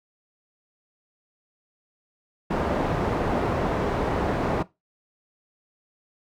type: low-pass noise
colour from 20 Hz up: white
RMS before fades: -25 dBFS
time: 2.5-4.63 s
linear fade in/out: 10 ms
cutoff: 680 Hz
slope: 12 dB/octave
effects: noise-tail reverb RT60 0.2 s tail -18 dB re dry